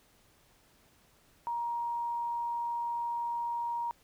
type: tone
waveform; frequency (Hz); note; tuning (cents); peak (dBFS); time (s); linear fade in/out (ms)
sine; 943; A#5; +20; -31; 1.47-3.91; 0
effects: pink hiss -65 dBFS RMS until 4.03 s

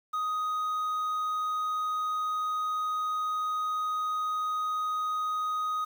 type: tone with quantisation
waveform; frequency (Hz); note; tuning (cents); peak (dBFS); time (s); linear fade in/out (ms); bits
triangle; 1249; D#6; +6; -26; 0.13-5.85; 10; 9
effects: none

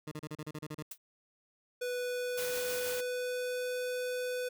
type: tone bursts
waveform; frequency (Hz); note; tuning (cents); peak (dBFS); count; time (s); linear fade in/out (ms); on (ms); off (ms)
20% pulse; 152.6; D#3; -33; -34; 10; 0.07-0.826; 5; 45; 34
type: noise with exponential decay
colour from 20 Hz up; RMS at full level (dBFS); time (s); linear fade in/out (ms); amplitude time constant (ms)
blue; -36; 0.91-0.98; 5; 15
type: tone with pitch glide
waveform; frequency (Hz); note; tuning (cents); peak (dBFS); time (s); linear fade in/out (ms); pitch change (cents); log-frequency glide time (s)
square; 493.9 to 499.1; B4 to B4; 0 to +18; -34; 1.81-4.49; 10; +18; 1.98-3.78
type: noise with tremolo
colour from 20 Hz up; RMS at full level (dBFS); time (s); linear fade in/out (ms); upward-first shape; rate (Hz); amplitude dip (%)
white; -39; 2.37-3.01; 10; sine; 6.3; 25
effects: none

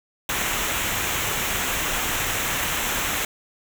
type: noise with comb filter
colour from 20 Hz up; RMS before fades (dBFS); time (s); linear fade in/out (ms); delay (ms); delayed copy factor
pink; -25; 0.29-3.25; 2; 0.21; -0.6
effects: none

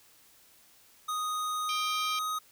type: tone with pitch glide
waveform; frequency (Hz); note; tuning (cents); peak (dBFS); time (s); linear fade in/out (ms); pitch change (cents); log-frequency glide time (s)
square; 1244.5 to 1254.6; D#6 to D#6; 0 to +14; -31; 1.08-2.39; 10; +14; 1.66-2.07
type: harmonic tone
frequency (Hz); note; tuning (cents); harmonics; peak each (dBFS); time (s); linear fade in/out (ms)
792; G5; +18; 3 / 4 / 5 / 6 / 7; -37 / -36 / -45 / -45 / -42; 1.69-2.19; 2
effects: white hiss -60 dBFS RMS until 2.51 s

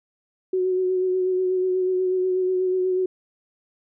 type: tone with vibrato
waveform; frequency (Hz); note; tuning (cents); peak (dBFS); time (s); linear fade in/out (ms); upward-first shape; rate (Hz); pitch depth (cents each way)
sine; 370; F#4; 0; -19; 0.53-3.06; 5; sine; 8.2; 22
effects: none

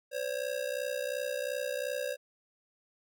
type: ring-modulated tone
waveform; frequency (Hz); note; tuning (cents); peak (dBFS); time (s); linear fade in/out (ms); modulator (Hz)
square; 542; C#5; -39; -30; 0.11-2.17; 50; 31.4
effects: none

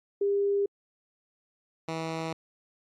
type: tone pair in turn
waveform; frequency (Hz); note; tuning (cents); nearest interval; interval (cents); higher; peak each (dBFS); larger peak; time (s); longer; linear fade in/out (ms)
sine / 10% pulse; 401.5 / 162.07; G4 / E3; +41 / -29; octave + major third; 1570; first; -23; neither; 0.21-0.66 / 1.88-2.33; neither; 5
effects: low-pass 6000 Hz 12 dB/octave + AAC 64 kbps

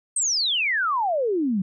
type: exponential sweep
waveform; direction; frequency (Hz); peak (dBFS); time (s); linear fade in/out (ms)
sine; down; 8630 to 179.9; -20; 0.16-1.62; 5
effects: none

